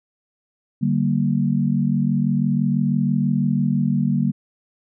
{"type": "chord", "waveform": "sine", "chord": "G minor", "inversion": "second", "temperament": "equal with one note detuned", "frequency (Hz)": [146.83, 192.74, 233.1], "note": ["D3", "G3", "Bb3"], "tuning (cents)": [0, -29, 0], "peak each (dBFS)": -21, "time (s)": [0.81, 4.32], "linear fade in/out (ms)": 20, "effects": []}